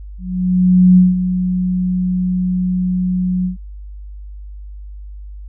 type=tone with ADSR envelope; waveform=sine; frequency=182.4 Hz; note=F#3; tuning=24 cents flat; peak=-4 dBFS; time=0.18-3.57 s; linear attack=790 ms; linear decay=180 ms; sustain=-10 dB; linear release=120 ms; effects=added 50 Hz sine -29 dBFS peak until 5.48 s